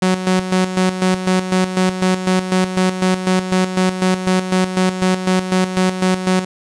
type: tone with tremolo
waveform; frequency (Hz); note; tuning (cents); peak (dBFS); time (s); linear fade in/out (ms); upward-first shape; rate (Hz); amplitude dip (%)
sawtooth; 185.3; F#3; +3; -8; 0.02-6.45; 5; square; 4; 65
effects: resampled to 22050 Hz + 8-bit